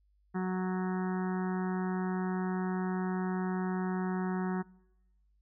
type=harmonic tone; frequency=185 Hz; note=F#3; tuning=in tune; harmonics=1 / 2 / 4 / 5 / 6 / 7 / 8 / 9 / 10; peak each=-31 / -37 / -43 / -45 / -47 / -48 / -49 / -50 / -51 dBFS; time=0.34-4.63 s; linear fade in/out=20 ms; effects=noise-tail reverb RT60 1.0 s tail -24 dB re dry + added 50 Hz sine -66 dBFS peak until 5.41 s